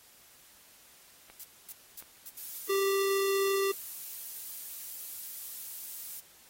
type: click train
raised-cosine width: 0.3 ms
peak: -35 dBFS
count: 4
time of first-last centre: 1.3-3.474 s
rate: 1.38 Hz
type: noise bursts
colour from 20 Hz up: violet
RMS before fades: -41 dBFS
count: 5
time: 1.4-2.58 s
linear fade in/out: 2 ms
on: 36 ms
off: 250 ms
type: noise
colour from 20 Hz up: violet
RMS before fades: -40 dBFS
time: 2.37-6.2 s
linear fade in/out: 5 ms
type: tone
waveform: square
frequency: 392 Hz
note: G4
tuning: in tune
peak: -27 dBFS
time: 2.69-3.72 s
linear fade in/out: 10 ms
effects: white hiss -58 dBFS RMS until 6.49 s + AAC 48 kbps